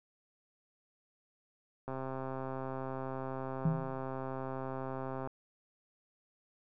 click train, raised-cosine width 1 ms, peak -26 dBFS, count 449, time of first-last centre 1.88-5.274 s, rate 132 Hz
sine tone with exponential decay, 160 Hz, D#3, 49 cents sharp, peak -24 dBFS, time 3.65-4.05 s, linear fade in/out 5 ms, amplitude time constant 85 ms
effects none

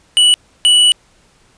square tone pair in turn, 2951 / 2951 Hz, F#7 / F#7, -5 / -5 cents, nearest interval unison, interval 0 cents, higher neither, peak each -7 dBFS, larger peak neither, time 0.17-0.34 / 0.65-0.92 s, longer second, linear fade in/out 0 ms, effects pink hiss -52 dBFS RMS until 1.57 s + resampled to 22050 Hz

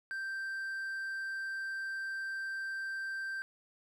triangle tone, 1568 Hz, G6, in tune, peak -34 dBFS, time 0.11-3.42 s, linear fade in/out 0 ms, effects none

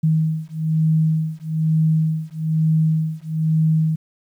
sine beating tone pair, 157.8 / 158.9 Hz, D#3 / D#3, +25 / +37 cents, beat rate 1.1 Hz, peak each -19 dBFS, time 0.03-3.96 s, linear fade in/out 10 ms, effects 9-bit

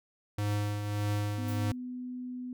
square tone with tremolo, 103.6 Hz, G#2, 4 cents flat, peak -28 dBFS, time 0.38-1.72 s, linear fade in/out 5 ms, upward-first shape triangle, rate 1.7 Hz, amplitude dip 50%
sine tone with pitch glide, 251.3 to 249.9 Hz, B3 to B3, +30 to +21 cents, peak -36 dBFS, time 1.38-2.53 s, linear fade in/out 2 ms, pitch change -9 cents, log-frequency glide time 1.63-1.73 s
violet noise with exponential decay, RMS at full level -43 dBFS, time 1.48-1.76 s, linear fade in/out 5 ms, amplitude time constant 59 ms
effects none

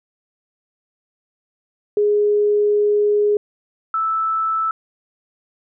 sine tone pair in turn, 415.3 / 1315.6 Hz, G#4 / E6, 0 / -4 cents, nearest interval octave + minor sixth, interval 1996 cents, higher second, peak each -13 / -17 dBFS, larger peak first, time 1.97-3.37 / 3.94-4.71 s, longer first, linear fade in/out 2 ms, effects none

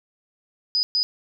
sine tone bursts at uneven times, 4978 Hz, D#8, in tune, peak -18 dBFS, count 2, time 0.75-0.83 / 0.95-1.03 s, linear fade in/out 0 ms, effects none

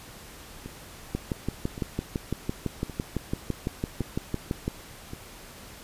two click trains, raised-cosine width 3 ms, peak -24 / -14 dBFS, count 5 / 22, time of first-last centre 0.66-5.134 / 1.15-4.679 s, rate 0.894 / 5.95 Hz, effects pink hiss -46 dBFS RMS until 5.83 s + resampled to 32000 Hz

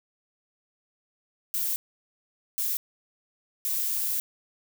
violet noise bursts at uneven times, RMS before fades -28 dBFS, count 3, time 1.54-1.76 / 2.58-2.77 / 3.65-4.2 s, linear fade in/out 0 ms, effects none

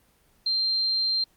sine tone, 4162 Hz, C8, 10 cents flat, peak -22 dBFS, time 0.46-1.24 s, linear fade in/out 5 ms, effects pink hiss -63 dBFS RMS until 1.36 s + Opus 24 kbps

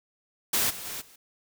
white noise with level steps, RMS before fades -25 / -39 / -36 / -54 dBFS, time 0.53-1.16 s, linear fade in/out 5 ms, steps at 0.69 / 0.84 / 1 s, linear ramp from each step 20 ms, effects none

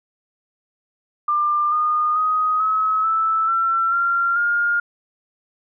sine tone with pitch steps, 1194 / 1223.3 / 1253.4 / 1284.1 / 1315.7 / 1348 / 1381.1 / 1415 Hz, D6 / D#6 / D#6 / E6 / E6 / E6 / F6 / F6, +28 / -30 / +12 / -46 / -4 / +38 / -20 / +22 cents, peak -16 dBFS, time 1.28-4.8 s, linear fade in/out 5 ms, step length 440 ms, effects none

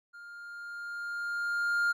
triangle tone with level ramp, 1406 Hz, F6, 11 cents sharp, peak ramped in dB -44 to -22 dBFS, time 0.13-1.93 s, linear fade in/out 20 ms, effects none

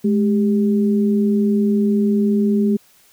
sine tone pair together, 210.4 / 396.2 Hz, G#3 / G4, +23 / +18 cents, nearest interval major seventh, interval 1095 cents, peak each -14 / -21 dBFS, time 0.04-2.77 s, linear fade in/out 10 ms, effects white hiss -53 dBFS RMS until 3.12 s

